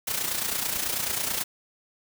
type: noise with amplitude modulation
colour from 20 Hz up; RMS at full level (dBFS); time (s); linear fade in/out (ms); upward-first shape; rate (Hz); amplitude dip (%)
white; -26; 0.07-1.44; 10; sine; 29.2; 60
effects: none